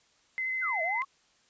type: tone with vibrato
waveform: sine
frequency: 2051 Hz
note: C7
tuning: 35 cents flat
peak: -29 dBFS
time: 0.38-1.02 s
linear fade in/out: 0 ms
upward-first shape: sine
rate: 13 Hz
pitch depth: 12 cents each way
type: exponential two-way sweep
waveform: sine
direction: down then up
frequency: 1621 to 624 to 1137 Hz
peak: -31 dBFS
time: 0.61-1.05 s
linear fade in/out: 20 ms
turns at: 0.82 s
effects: white hiss -66 dBFS RMS until 1.49 s + resampled to 16000 Hz